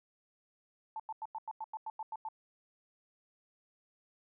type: tone bursts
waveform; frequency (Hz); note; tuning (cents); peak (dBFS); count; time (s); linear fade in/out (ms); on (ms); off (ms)
sine; 880; A5; 0; -37; 11; 0.96-2.287; 2; 37; 92
effects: none